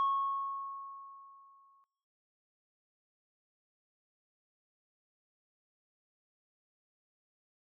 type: tone with exponential decay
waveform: sine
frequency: 1098 Hz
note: C#6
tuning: 17 cents flat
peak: -25 dBFS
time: 0-1.84 s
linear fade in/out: 0 ms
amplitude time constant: 400 ms
effects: noise-tail reverb RT60 0.9 s tail -25 dB re dry + tanh soft clip ceiling -24 dBFS